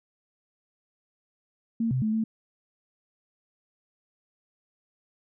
sine tone with pitch steps, 228.2 / 128.8 / 216.9 / 221.7 Hz, A#3 / C3 / A3 / A3, -37 / -27 / -25 / +13 cents, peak -23 dBFS, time 1.8-2.24 s, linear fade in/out 5 ms, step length 110 ms, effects none

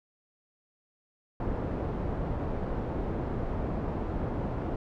pink low-pass noise, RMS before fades -32 dBFS, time 1.4-4.76 s, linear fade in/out 2 ms, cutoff 710 Hz, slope 12 dB/octave, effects none

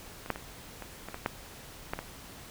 clicks, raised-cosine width 0.5 ms, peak -26 / -13 / -24 / -24 / -24 / -22 / -13 / -16 / -20 dBFS, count 9, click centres 0.261 / 0.303 / 0.359 / 0.823 / 1.086 / 1.144 / 1.261 / 1.935 / 1.99 s, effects pink hiss -48 dBFS RMS until 2.5 s

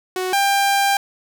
sawtooth tone pair in turn, 370 / 794.9 Hz, F#4 / G5, 0 / +24 cents, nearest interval octave + minor second, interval 1324 cents, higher second, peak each -17 / -11 dBFS, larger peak second, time 0.16-0.33 / 0.33-0.97 s, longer second, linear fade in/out 2 ms, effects none

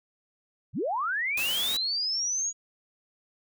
sine linear sweep, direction up, 77.78 to 6780 Hz, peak -26 dBFS, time 0.73-2.53 s, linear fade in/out 50 ms
white noise, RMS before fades -34 dBFS, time 1.37-1.77 s, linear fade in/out 5 ms
effects none

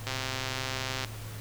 click train, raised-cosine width 0.2 ms, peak -15 dBFS, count 129, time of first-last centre 0.07-1.047 s, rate 131 Hz, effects added 108 Hz sine -39 dBFS peak until 1.4 s + pink hiss -45 dBFS RMS until 1.4 s

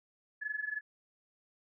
sine tone with amplitude modulation, 1709 Hz, G#6, 49 cents sharp, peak -31 dBFS, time 0.41-0.81 s, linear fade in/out 20 ms, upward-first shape sine, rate 22.7 Hz, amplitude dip 85%, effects none

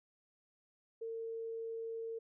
sine tone, 454 Hz, A#4, 46 cents flat, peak -39 dBFS, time 1.01-2.19 s, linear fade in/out 10 ms, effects none

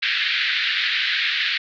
pink band-pass noise, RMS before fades -22 dBFS, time 0.02-1.58 s, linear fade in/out 10 ms, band 1600 to 4200 Hz, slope 48 dB/octave, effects none

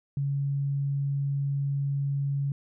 sine tone, 140 Hz, C#3, 18 cents sharp, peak -25 dBFS, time 0.17-2.52 s, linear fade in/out 2 ms, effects none

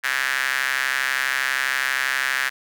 square tone with high-pass filter, 66.2 Hz, C2, 21 cents sharp, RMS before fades -23 dBFS, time 0.03-2.5 s, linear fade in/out 20 ms, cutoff 1700 Hz, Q 4.1, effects none

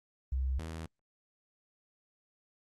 sine / sawtooth tone pair in turn, 65.41 / 80.69 Hz, C2 / E2, 0 / -36 cents, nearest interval major third, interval 364 cents, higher second, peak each -29 / -34 dBFS, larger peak first, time 0.32-0.59 / 0.59-0.86 s, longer neither, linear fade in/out 5 ms, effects Opus 32 kbps

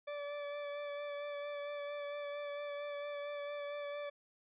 40% pulse tone with vibrato, 579 Hz, D5, 25 cents flat, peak -39 dBFS, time 0.07-4.1 s, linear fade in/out 10 ms, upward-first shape sine, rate 4.4 Hz, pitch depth 16 cents each way, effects resampled to 8000 Hz

